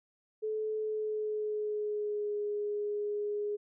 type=tone with pitch glide; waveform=sine; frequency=432.5 to 414.9 Hz; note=A4 to G#4; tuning=-30 to -2 cents; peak=-31 dBFS; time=0.42-3.57 s; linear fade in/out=20 ms; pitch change=-72 cents; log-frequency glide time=0.77-2.36 s; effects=none